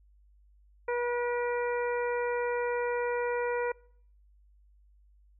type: harmonic tone with a mistuned harmonic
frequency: 483.4 Hz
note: B4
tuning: 37 cents flat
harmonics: 1 / 2 / 3 / 4 / 5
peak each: -29 / -35 / -39 / -41 / -43 dBFS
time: 0.88-3.72 s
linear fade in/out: 5 ms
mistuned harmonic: 5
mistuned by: -30 cents
effects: noise-tail reverb RT60 0.6 s tail -25 dB re dry + added 50 Hz sine -58 dBFS peak until 5.39 s